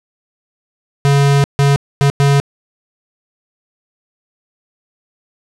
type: tone bursts at uneven times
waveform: square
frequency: 140.7 Hz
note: C#3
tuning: 26 cents sharp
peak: -9 dBFS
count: 4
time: 1.05-1.44 / 1.59-1.76 / 2.01-2.1 / 2.2-2.4 s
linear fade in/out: 0 ms
effects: low-pass 9000 Hz 12 dB/octave